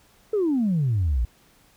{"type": "exponential sweep", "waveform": "sine", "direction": "down", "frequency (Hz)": [446.1, 54], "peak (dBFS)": -18, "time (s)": [0.33, 1.25], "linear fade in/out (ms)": 5, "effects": ["tanh soft clip ceiling -16 dBFS", "pink hiss -58 dBFS RMS until 1.76 s"]}